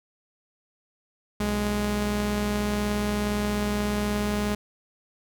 sawtooth tone pair together, 61.75 / 207.7 Hz, B1 / G#3, 0 / 0 cents, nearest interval octave + major sixth, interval 2100 cents, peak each -27 / -21 dBFS, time 1.4-4.55 s, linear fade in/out 5 ms, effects none

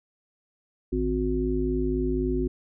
harmonic tone with a mistuned harmonic, 51.91 Hz, G#1, in tune, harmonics 1 / 3 / 5 / 7, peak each -28 / -35 / -28 / -27 dBFS, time 0.92-2.48 s, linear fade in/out 10 ms, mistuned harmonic 1, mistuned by +100 cents, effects none

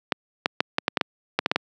clicks, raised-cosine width 0.3 ms, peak -3 dBFS, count 11, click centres 0.122 / 0.459 / 0.605 / 0.784 / 0.881 / 0.972 / 1.012 / 1.39 / 1.461 / 1.515 / 1.56 s, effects high-pass 200 Hz 12 dB/octave

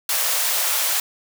white high-pass noise, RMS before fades -21 dBFS, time 0.09-1 s, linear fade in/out 2 ms, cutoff 490 Hz, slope 48 dB/octave, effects none

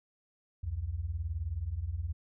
sine beating tone pair, 67.2 / 86.2 Hz, C2 / F2, +47 / -22 cents, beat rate 19 Hz, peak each -37 / -34 dBFS, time 0.63-2.13 s, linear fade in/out 10 ms, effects none

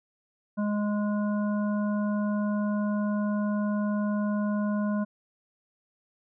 harmonic tone, 207.7 Hz, G#3, in tune, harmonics 1 / 3 / 5 / 7, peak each -25 / -35 / -39 / -42 dBFS, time 0.57-5.05 s, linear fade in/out 20 ms, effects none

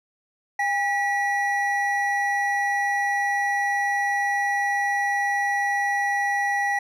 triangle tone pair together, 807.8 / 1938 Hz, G#5 / B6, -48 / -33 cents, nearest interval octave + minor third, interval 1515 cents, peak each -22 dBFS, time 0.59-6.79 s, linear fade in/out 5 ms, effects none

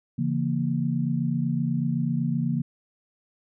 sine chord, A# diminished, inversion first, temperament just, 139.85 / 167.82 / 233.1 Hz, C#3 / E3 / A#3, +16 / +31 / 0 cents, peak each -27 dBFS, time 0.18-2.62 s, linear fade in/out 10 ms, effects none

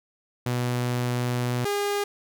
sawtooth tone pair in turn, 122.9 / 407.2 Hz, B2 / G#4, -8 / -34 cents, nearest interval octave + major sixth, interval 2074 cents, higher second, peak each -20 dBFS, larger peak neither, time 0.46-1.65 / 1.65-2.04 s, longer first, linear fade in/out 5 ms, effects none

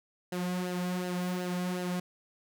sawtooth tone with flanger, 180.1 Hz, F#3, 46 cents flat, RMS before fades -33 dBFS, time 0.32-2 s, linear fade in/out 5 ms, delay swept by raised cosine 0.85 to 3.35 ms, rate 2.7 Hz, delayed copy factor -0.6, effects none

